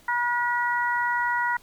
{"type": "harmonic tone", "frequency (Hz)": 482, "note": "B4", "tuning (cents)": -42, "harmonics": [2, 3, 4], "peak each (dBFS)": [-25, -27, -28], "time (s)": [0.08, 1.57], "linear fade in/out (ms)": 5, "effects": ["pink hiss -55 dBFS RMS until 1.62 s"]}